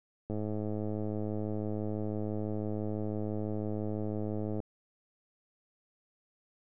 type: click train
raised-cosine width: 2 ms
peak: -23 dBFS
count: 457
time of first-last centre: 0.3-4.602 s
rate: 106 Hz
effects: none